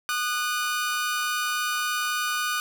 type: tone pair together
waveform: sawtooth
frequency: 1223.6 / 1480 Hz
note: D#6 / F#6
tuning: -29 / 0 cents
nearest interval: minor third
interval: 329 cents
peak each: -24 dBFS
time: 0.09-2.6 s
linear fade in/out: 0 ms
effects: none